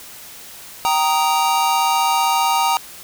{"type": "chord", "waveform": "square", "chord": "Eb major", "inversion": "first", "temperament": "just", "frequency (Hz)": [777.8, 933.4, 1244.5], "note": ["G5", "Bb5", "Eb6"], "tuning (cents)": [-14, 2, 0], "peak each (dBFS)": [-21, -18, -23], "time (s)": [0.85, 2.77], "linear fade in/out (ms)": 0, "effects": ["white hiss -38 dBFS RMS until 3.03 s"]}